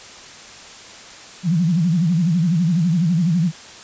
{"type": "tone with vibrato", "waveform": "sine", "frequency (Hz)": 170, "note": "F3", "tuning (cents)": -46, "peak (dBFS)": -14, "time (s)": [1.43, 3.52], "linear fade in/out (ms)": 50, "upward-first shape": "sine", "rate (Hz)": 12, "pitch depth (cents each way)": 160, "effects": ["white hiss -39 dBFS RMS until 3.83 s", "resampled to 16000 Hz"]}